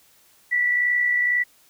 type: tone with amplitude modulation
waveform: sine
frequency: 1959 Hz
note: B6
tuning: 15 cents flat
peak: -16 dBFS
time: 0.51-1.44 s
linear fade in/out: 20 ms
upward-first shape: sine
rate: 62 Hz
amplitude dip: 40%
effects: white hiss -57 dBFS RMS until 1.69 s